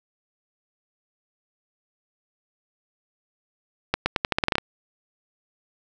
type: accelerating click train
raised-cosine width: 0.3 ms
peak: -4 dBFS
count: 11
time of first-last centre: 3.94-4.583 s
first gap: 120 ms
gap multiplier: 0.85
effects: none